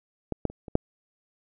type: clicks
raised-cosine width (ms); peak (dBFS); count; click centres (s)
2; -15 / -10 / -29 / -26 / -6; 5; 0.323 / 0.453 / 0.5 / 0.682 / 0.754
effects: none